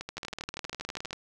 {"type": "two click trains", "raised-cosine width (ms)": 0.2, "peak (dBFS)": [-19, -19], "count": [19, 15], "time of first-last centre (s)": [[0.18, 1.108], [0.01, 1.13]], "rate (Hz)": [19.4, 12.5], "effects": []}